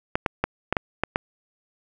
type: clicks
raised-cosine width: 0.5 ms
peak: -6 dBFS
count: 7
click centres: 0.155 / 0.262 / 0.44 / 0.726 / 0.768 / 1.036 / 1.159 s
effects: none